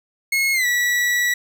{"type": "tone with pitch glide", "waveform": "40% pulse", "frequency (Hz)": [2170, 1944.4], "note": ["C#7", "B6"], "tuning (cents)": [-37, -28], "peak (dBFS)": -16, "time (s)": [0.32, 1.34], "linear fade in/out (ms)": 5, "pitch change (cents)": -191, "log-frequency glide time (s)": [0.53, 0.66], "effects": []}